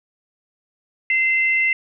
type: tone pair together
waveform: sine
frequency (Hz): 2070 / 2687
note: C7 / E7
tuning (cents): -19 / +33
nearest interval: perfect fourth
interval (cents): 452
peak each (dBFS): -16 / -23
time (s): 1.1-1.73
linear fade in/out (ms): 2
effects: none